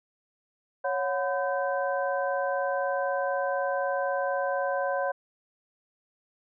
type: tone cluster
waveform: sine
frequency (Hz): 554 / 730 / 1009 / 1547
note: C#5 / F#5 / B5 / G6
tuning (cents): -1 / -24 / +37 / -23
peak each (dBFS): -28 / -31 / -34 / -34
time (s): 0.84-5.12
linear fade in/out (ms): 10
effects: none